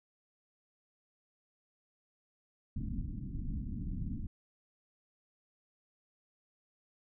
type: low-pass noise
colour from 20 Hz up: pink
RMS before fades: -38 dBFS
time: 2.76-4.27 s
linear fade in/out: 5 ms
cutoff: 270 Hz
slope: 48 dB/octave
effects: none